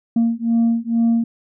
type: beating tone pair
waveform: sine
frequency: 230 / 232.2 Hz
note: A#3 / A#3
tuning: -23 / -7 cents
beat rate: 2.2 Hz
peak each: -16 dBFS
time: 0.16-1.24 s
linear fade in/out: 5 ms
effects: tanh soft clip ceiling -11 dBFS